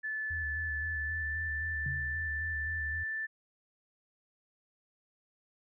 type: tone with pitch glide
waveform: sine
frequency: 1741 to 1764.3 Hz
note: A6 to A6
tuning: -19 to +4 cents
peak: -33 dBFS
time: 0.03-3.27 s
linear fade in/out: 20 ms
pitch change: +23 cents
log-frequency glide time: 0.91-1.35 s
type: tone with vibrato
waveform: sine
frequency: 77.78 Hz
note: D#2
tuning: in tune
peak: -38 dBFS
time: 0.3-3.04 s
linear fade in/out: 10 ms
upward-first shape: square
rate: 3.8 Hz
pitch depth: 87 cents each way
type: tone with exponential decay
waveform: sine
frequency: 135.4 Hz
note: C#3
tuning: 40 cents flat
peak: -33 dBFS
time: 1.86-2.37 s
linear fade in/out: 2 ms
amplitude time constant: 110 ms
effects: none